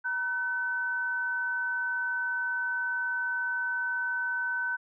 sine tone pair together, 951 / 1516.5 Hz, A#5 / F#6, +34 / +42 cents, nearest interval minor sixth, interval 808 cents, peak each -38 / -28 dBFS, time 0.04-4.77 s, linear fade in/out 20 ms, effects none

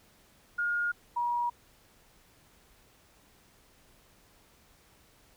sine tone pair in turn, 1425 / 957.7 Hz, F6 / A#5, +34 / +46 cents, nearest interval perfect fifth, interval 688 cents, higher first, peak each -27 dBFS, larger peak neither, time 0.58-0.92 / 1.16-1.5 s, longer neither, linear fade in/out 10 ms, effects pink hiss -62 dBFS RMS until 5.36 s

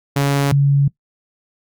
sawtooth / sine tone pair in turn, 140.5 / 140.5 Hz, C#3 / C#3, +24 / +24 cents, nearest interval unison, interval 0 cents, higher neither, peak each -10 dBFS, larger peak neither, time 0.16-0.52 / 0.52-0.88 s, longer neither, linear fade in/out 5 ms, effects noise-tail reverb RT60 0.1 s tail -21 dB re dry + Opus 48 kbps

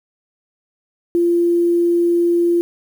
sine tone with quantisation, 344.4 Hz, F4, 24 cents flat, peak -12 dBFS, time 1.15-2.61 s, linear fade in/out 0 ms, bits 7, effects none

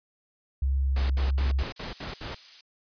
sine tone with vibrato, 67 Hz, C2, 42 cents sharp, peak -22 dBFS, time 0.62-1.63 s, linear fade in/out 5 ms, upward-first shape triangle, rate 1.6 Hz, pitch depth 19 cents each way
pink noise bursts, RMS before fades -36 dBFS, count 7, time 0.96-2.348 s, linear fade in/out 5 ms, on 140 ms, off 68 ms
violet noise, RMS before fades -35 dBFS, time 1.76-2.61 s, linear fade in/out 5 ms
effects resampled to 11025 Hz

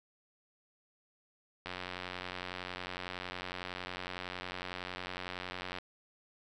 click train, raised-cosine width 0.3 ms, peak -23 dBFS, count 376, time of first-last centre 1.66-5.785 s, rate 90.9 Hz, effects none

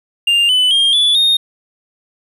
triangle tone with pitch steps, 2800 / 3001 / 3216 / 3447 / 3695 Hz, F7 / F#7 / G7 / A7 / A#7, +4 / +24 / +44 / -36 / -16 cents, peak -8 dBFS, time 0.27-1.37 s, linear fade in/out 5 ms, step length 220 ms, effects resampled to 32000 Hz

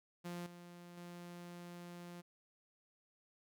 sawtooth tone with level steps, 174.61 Hz, F3, in tune, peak -39 / -49 / -45 dBFS, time 0.24-2.22 s, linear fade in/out 20 ms, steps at 0.46 / 0.97 s, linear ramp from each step 5 ms, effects none

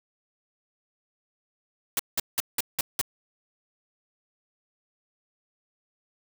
white noise bursts, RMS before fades -25 dBFS, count 6, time 1.97-3.014 s, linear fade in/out 2 ms, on 24 ms, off 180 ms, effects none

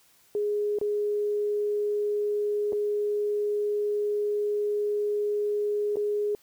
sine tone with dropouts, 415.3 Hz, G#4, in tune, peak -24 dBFS, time 0.35-6.35 s, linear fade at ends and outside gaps 1 ms, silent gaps 0.787-0.813 / 2.723-2.73 / 5.958-5.969 s, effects white hiss -61 dBFS RMS until 6.42 s

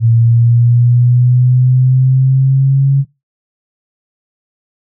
sine exponential sweep, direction up, 114.5 to 138.59 Hz, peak -6 dBFS, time 0-3.05 s, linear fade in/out 50 ms, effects noise-tail reverb RT60 0.2 s tail -19 dB re dry

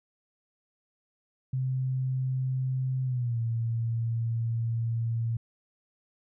sine tone with pitch glide, 130 to 115.15 Hz, C3 to A#2, -11 to -21 cents, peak -26 dBFS, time 1.53-5.37 s, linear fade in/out 5 ms, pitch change -210 cents, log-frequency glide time 3.04-3.39 s, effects none

